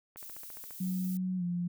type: click train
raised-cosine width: 0.5 ms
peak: -36 dBFS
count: 9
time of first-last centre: 0.16-0.708 s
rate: 14.6 Hz
type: noise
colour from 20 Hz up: violet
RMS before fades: -46 dBFS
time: 0.17-1.17 s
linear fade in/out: 0 ms
type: tone with pitch glide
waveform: sine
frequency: 184.7 to 175.34 Hz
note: F#3 to F3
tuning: -3 to +7 cents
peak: -30 dBFS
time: 0.8-1.68 s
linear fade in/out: 10 ms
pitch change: -90 cents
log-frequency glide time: 1.37-1.43 s
effects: none